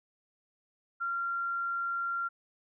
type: tone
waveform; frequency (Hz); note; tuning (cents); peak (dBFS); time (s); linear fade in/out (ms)
sine; 1380; F6; -21; -30; 1-2.29; 20
effects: none